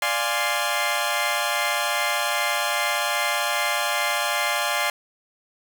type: chord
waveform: 15% pulse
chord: D half-diminished seventh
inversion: none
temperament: equal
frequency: 587.3 / 698.5 / 830.6 / 1046.5 Hz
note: D5 / F5 / Ab5 / C6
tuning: 0 / 0 / 0 / 0 cents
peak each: -21 dBFS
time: 0.02-4.9 s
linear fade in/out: 2 ms
effects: none